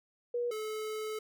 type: tone pair in turn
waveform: sine / square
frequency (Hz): 481.6 / 432.2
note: B4 / A4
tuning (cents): -44 / -31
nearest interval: major second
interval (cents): 187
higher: first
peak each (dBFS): -30 / -36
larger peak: first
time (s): 0.34-0.51 / 0.51-1.19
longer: second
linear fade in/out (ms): 5
effects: none